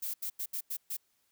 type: noise bursts at uneven times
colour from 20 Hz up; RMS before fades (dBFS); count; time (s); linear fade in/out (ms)
violet; -36; 6; 0.02-0.14 / 0.22-0.3 / 0.39-0.46 / 0.53-0.61 / 0.7-0.77 / 0.9-0.97; 10
effects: white hiss -74 dBFS RMS until 1.31 s